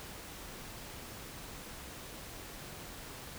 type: silence
effects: pink hiss -47 dBFS RMS until 3.38 s